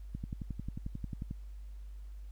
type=click train; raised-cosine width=5 ms; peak=-26 dBFS; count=14; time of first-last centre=0.15-1.311 s; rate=11.2 Hz; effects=added 50 Hz sine -43 dBFS peak until 2.31 s + pink hiss -70 dBFS RMS until 2.31 s